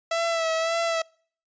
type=tone with vibrato; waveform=sawtooth; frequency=659.3 Hz; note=E5; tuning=in tune; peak=-19 dBFS; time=0.11-1.02 s; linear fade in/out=5 ms; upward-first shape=sine; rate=1.8 Hz; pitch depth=35 cents each way; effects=noise-tail reverb RT60 0.5 s tail -26 dB re dry + resampled to 16000 Hz